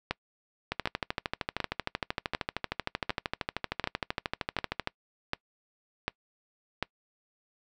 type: two click trains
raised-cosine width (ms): 0.3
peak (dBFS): -13 / -12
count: 55 / 10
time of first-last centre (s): 0.72-4.874 / 0.11-6.826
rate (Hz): 13 / 1.34
effects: noise-tail reverb RT60 0.1 s tail -24 dB re dry